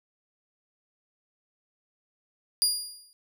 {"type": "tone with exponential decay", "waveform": "25% pulse", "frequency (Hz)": 4835, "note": "D8", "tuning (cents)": 50, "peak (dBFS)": -14, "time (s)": [2.62, 3.13], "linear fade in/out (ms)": 0, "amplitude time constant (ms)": 110, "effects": []}